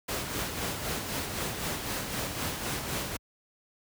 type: noise with tremolo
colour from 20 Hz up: pink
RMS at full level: -31 dBFS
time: 0.08-3.17 s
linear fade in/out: 10 ms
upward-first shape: sine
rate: 3.9 Hz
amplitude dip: 45%
effects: high-pass 60 Hz 12 dB/octave